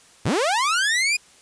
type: linear sweep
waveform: sawtooth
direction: up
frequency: 77 to 2489 Hz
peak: -15 dBFS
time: 0.25-1.17 s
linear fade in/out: 10 ms
effects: white hiss -52 dBFS RMS until 1.41 s + resampled to 22050 Hz